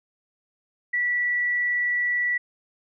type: tone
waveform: sine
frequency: 1953 Hz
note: B6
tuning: 20 cents flat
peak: -21 dBFS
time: 0.93-2.38 s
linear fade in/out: 10 ms
effects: none